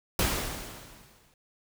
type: noise with exponential decay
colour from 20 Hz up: pink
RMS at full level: -25 dBFS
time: 0.19-1.34 s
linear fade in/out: 2 ms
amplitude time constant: 250 ms
effects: none